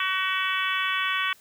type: harmonic tone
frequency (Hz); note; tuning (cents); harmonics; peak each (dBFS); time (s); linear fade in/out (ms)
377.1; F#4; +33; 3 / 4 / 5 / 6 / 7 / 8 / 9; -29 / -30 / -31 / -32 / -32 / -33 / -34; 0-1.33; 2
effects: white hiss -56 dBFS RMS until 1.4 s